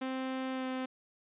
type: tone with pitch glide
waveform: sawtooth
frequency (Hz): 261.4 to 258.8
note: C4 to C4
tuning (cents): -1 to -19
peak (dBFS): -30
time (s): 0.01-0.86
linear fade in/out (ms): 10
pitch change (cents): -18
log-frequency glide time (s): 0.52-0.66
effects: resampled to 8000 Hz